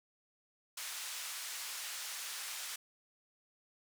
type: band-pass noise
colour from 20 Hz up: white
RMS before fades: -43 dBFS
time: 0.77-2.76 s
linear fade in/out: 5 ms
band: 1100 to 9400 Hz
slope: 12 dB/octave
effects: none